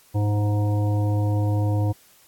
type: harmonic tone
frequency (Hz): 103.83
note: G#2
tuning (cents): 0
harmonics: 1 / 3 / 5 / 7 / 9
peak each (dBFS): -19 / -29 / -33 / -36 / -38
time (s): 0.14-1.93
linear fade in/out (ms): 20
effects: white hiss -55 dBFS RMS until 2.27 s + AAC 64 kbps